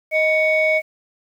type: tone pair together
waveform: sine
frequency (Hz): 626 / 2231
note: D#5 / C#7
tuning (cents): +10 / +11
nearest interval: octave + minor seventh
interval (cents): 2201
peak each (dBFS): -16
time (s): 0.11-0.82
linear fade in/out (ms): 50
effects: tanh soft clip ceiling -9 dBFS + 8-bit